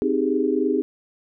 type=chord; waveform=sine; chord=Ab major seventh; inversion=first; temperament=equal; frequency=261.6 / 311.1 / 392 / 415.3 Hz; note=C4 / Eb4 / G4 / Ab4; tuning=0 / 0 / 0 / 0 cents; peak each=-24 dBFS; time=0.02-0.82 s; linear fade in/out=0 ms; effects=none